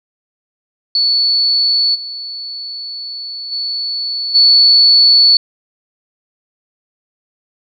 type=tone with level steps; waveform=sine; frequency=4439 Hz; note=C#8; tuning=2 cents sharp; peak=-10 / -23 / -17 / -5 dBFS; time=0.95-5.37 s; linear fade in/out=2 ms; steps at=1.94 / 3.51 / 4.34 s; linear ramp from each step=20 ms; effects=none